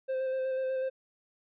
triangle tone with vibrato, 523.3 Hz, C5, in tune, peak -27 dBFS, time 0.08-0.9 s, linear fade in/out 20 ms, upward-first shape square, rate 8.1 Hz, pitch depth 13 cents each way, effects resampled to 8000 Hz

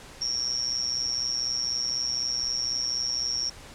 sine tone with amplitude modulation, 5540 Hz, F8, 15 cents flat, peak -21 dBFS, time 0.21-3.5 s, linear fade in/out 10 ms, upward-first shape sine, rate 124 Hz, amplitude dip 100%, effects pink hiss -46 dBFS RMS until 3.74 s + low-pass 9000 Hz 12 dB/octave

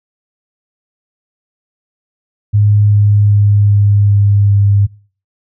sine tone with pitch steps, 103.83 / 103.23 / 102.64 / 102.05 / 101.46 / 100.87 Hz, G#2 / G#2 / G#2 / G#2 / G#2 / G2, 0 / -10 / -20 / -30 / -40 / +50 cents, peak -6 dBFS, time 2.53-4.87 s, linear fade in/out 20 ms, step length 390 ms, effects noise-tail reverb RT60 0.4 s tail -22 dB re dry

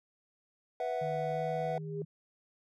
triangle chord, B suspended fourth, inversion none, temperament equal, 493.9 / 659.3 / 740 Hz, B4 / E5 / F#5, 0 / 0 / 0 cents, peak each -34 dBFS, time 0.8-1.78 s, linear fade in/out 2 ms
sine tone with pitch glide, 154.1 to 157.25 Hz, D#3 to D#3, -16 to +19 cents, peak -38 dBFS, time 1.01-2.05 s, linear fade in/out 10 ms, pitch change +35 cents, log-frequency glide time 1.32-1.39 s
sine tone with exponential growth, 405.1 Hz, G#4, 43 cents flat, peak -33 dBFS, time 1.46-2.02 s, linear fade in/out 2 ms, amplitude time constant 120 ms
effects tanh soft clip ceiling -19 dBFS

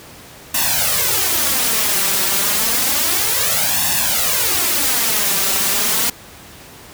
white noise with flanger, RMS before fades -17 dBFS, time 0.54-6.1 s, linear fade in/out 5 ms, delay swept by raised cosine 1.1 to 5.2 ms, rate 0.3 Hz, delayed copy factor +0.9, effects pink hiss -39 dBFS RMS until 6.93 s + high-pass 60 Hz 12 dB/octave

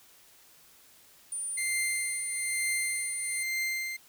sine tone, 9310 Hz, D9, 16 cents flat, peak -32 dBFS, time 1.32-3.43 s, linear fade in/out 2 ms
40% pulse tone with tremolo, 2093 Hz, C7, in tune, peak -27 dBFS, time 1.57-3.97 s, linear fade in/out 10 ms, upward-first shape triangle, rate 1.1 Hz, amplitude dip 75%
effects white hiss -58 dBFS RMS until 4.08 s

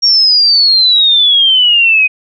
sine exponential sweep, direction down, 5600 to 2489 Hz, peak -5 dBFS, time 0.02-2.08 s, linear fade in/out 20 ms, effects none

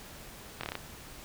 slowing click train, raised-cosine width 0.3 ms, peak -18 dBFS, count 6, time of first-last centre 0.61-0.754 s, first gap 24 ms, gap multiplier 1.09, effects pink hiss -48 dBFS RMS until 1.24 s

